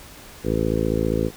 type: harmonic tone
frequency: 55 Hz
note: A1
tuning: in tune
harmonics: 1 / 2 / 3 / 4 / 5 / 6 / 7 / 8 / 9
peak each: -28 / -28 / -28 / -28 / -28 / -28 / -28 / -28 / -28 dBFS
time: 0.43-1.31 s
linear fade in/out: 50 ms
effects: pink hiss -43 dBFS RMS until 1.36 s